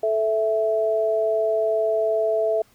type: tone pair together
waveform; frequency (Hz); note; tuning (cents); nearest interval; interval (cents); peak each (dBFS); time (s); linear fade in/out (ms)
sine; 436.5 / 659; A4 / E5; -14 / -1; perfect fifth; 713; -23 / -20; 0.03-2.62; 5
effects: pink hiss -58 dBFS RMS until 2.74 s